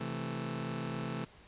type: chord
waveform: sawtooth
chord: A minor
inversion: first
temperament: just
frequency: 132 / 165 / 220 Hz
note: C3 / E3 / A3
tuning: +16 / +2 / 0 cents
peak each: -36 / -36 / -36 dBFS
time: 0-1.25 s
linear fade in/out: 10 ms
effects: pink hiss -58 dBFS RMS until 1.47 s + resampled to 8000 Hz